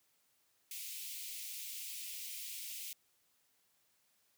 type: high-pass noise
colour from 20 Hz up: white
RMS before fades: -45 dBFS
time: 0.71-2.93 s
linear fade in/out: 2 ms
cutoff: 2200 Hz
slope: 48 dB/octave
effects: white hiss -75 dBFS RMS until 4.37 s + high-pass 60 Hz 12 dB/octave